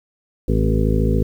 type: harmonic tone with a mistuned harmonic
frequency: 53.9 Hz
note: A1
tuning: 35 cents flat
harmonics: 1 / 2 / 3 / 4 / 5 / 7 / 8 / 9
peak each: -18 / -21 / -23 / -24 / -25 / -26 / -27 / -28 dBFS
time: 0.48-1.23 s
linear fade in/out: 5 ms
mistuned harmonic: 5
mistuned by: -16 cents
effects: 8-bit